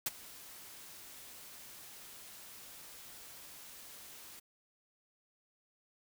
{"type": "noise with ADSR envelope", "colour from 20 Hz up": "white", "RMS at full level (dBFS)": -31, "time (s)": [0.06, 4.4], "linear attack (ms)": 5, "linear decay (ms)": 27, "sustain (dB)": -21, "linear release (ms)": 11, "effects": []}